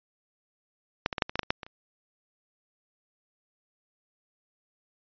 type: clicks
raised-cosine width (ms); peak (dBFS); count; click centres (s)
0.3; -8 / -15 / -13 / -6 / -20 / -13 / -7 / -25 / -7 / -22 / -30; 11; 1.061 / 1.128 / 1.182 / 1.222 / 1.295 / 1.356 / 1.393 / 1.432 / 1.505 / 1.632 / 1.665
effects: resampled to 11025 Hz